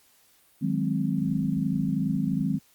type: chord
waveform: sine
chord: Ab dominant seventh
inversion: second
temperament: equal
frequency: 155.56 / 185 / 207.7 / 261.6 Hz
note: Eb3 / Gb3 / Ab3 / C4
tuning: 0 / 0 / 0 / 0 cents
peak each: -29 dBFS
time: 0.61-2.59 s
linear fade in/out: 20 ms
effects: white hiss -61 dBFS RMS until 2.74 s + Opus 48 kbps